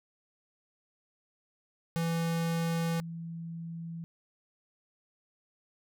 square / sine tone pair in turn, 166.4 / 166.4 Hz, E3 / E3, +17 / +17 cents, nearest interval unison, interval 0 cents, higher neither, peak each -29 / -37 dBFS, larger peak first, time 1.96-3 / 3-4.04 s, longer neither, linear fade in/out 0 ms, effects none

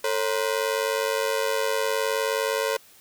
sawtooth ring-modulated tone, 497.4 Hz, B4, 12 cents sharp, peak -16 dBFS, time 0.04-2.77 s, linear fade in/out 5 ms, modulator 49.7 Hz, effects white hiss -53 dBFS RMS until 3 s

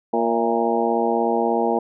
harmonic tone with a mistuned harmonic, 116.54 Hz, A#2, in tune, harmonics 2 / 3 / 4 / 5 / 6 / 7 / 8, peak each -25 / -25 / -23 / -29 / -25 / -24 / -29 dBFS, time 0.13-1.79 s, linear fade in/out 5 ms, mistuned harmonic 6, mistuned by -59 cents, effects none

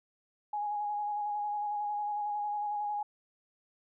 sine tone with vibrato, 830.6 Hz, G#5, in tune, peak -31 dBFS, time 0.53-3.03 s, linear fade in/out 5 ms, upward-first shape square, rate 11 Hz, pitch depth 17 cents each way, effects none

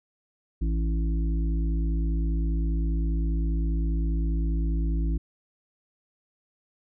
harmonic tone, 55 Hz, A1, in tune, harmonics 1 / 3 / 5 / 6, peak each -23 / -33 / -37 / -39 dBFS, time 0.61-5.18 s, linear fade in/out 10 ms, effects none

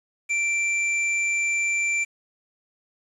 square tone, 2349 Hz, D7, in tune, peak -22 dBFS, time 0.29-2.05 s, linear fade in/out 20 ms, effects resampled to 24000 Hz + 8-bit

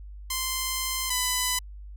5% pulse tone pair in turn, 1041 / 1000.5 Hz, C6 / B5, -9 / +22 cents, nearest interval minor second, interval 69 cents, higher first, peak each -15 / -12 dBFS, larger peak second, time 0.3-1.1 / 1.1-1.59 s, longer first, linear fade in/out 5 ms, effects added 50 Hz sine -39 dBFS peak until 1.96 s

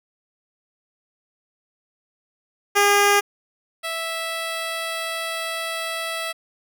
10% pulse tone pair in turn, 406.3 / 657.6 Hz, G#4 / E5, -38 / -4 cents, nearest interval minor sixth, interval 834 cents, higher second, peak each -6 / -17 dBFS, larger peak first, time 2.75-3.21 / 3.83-6.33 s, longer second, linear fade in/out 20 ms, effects none

